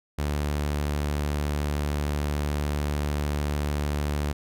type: tone with vibrato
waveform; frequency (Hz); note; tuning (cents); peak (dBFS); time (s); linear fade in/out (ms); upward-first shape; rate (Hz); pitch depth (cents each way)
sawtooth; 73.42; D2; 0; -21; 0.18-4.33; 10; sine; 19; 18
effects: none